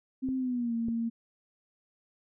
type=tone with pitch glide; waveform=sine; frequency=261.6 to 230.4 Hz; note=C4 to A#3; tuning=0 to -20 cents; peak=-28 dBFS; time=0.22-1.1 s; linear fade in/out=20 ms; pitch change=-220 cents; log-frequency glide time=0.37-0.74 s
type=clicks; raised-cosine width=3 ms; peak=-27 dBFS; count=2; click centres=0.288 / 0.885 s
effects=none